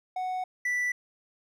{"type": "tone pair in turn", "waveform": "triangle", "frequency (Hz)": [740, 1971.6], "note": ["F#5", "B6"], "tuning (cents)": [0, -3], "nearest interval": "octave + perfect fourth", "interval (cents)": 1697, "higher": "second", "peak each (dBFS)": [-27, -24], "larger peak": "second", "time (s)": [[0.16, 0.44], [0.65, 0.92]], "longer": "first", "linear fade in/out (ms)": 5, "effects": []}